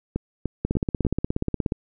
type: two click trains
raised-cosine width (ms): 3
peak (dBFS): -11 / -10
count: 4 / 19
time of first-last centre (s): 0.16-1.05 / 0.65-1.721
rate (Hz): 3.37 / 16.8
effects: none